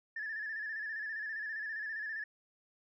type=tone with vibrato; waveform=sine; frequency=1745 Hz; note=A6; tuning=15 cents flat; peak=-36 dBFS; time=0.16-2.24 s; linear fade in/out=5 ms; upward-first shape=square; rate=15 Hz; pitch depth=48 cents each way; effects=tanh soft clip ceiling -32 dBFS